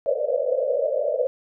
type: band-pass noise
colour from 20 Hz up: pink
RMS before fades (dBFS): -23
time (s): 0.06-1.27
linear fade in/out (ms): 0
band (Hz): 490 to 610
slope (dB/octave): 96
effects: none